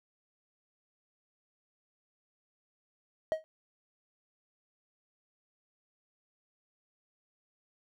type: tone with exponential decay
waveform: triangle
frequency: 632 Hz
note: D#5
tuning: 27 cents sharp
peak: -21 dBFS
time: 3.32-3.44 s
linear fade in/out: 0 ms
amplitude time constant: 26 ms
effects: none